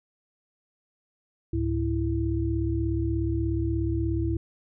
sine tone cluster, 70.4 / 107.1 / 330.3 Hz, C#2 / A2 / E4, +27 / -46 / +4 cents, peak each -28 dBFS, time 1.53-4.37 s, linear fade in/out 5 ms, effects none

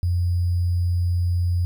sine tone with sample-and-hold, 88 Hz, F2, 14 cents sharp, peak -18 dBFS, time 0.03-1.65 s, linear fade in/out 0 ms, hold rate 4900 Hz, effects none

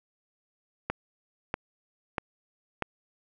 click train, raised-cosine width 0.5 ms, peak -13 dBFS, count 4, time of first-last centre 0.9-2.823 s, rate 1.56 Hz, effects none

